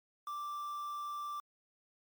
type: tone with quantisation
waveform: triangle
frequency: 1174.7 Hz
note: D6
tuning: in tune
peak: -36 dBFS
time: 0.27-1.4 s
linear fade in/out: 2 ms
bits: 9
effects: MP3 96 kbps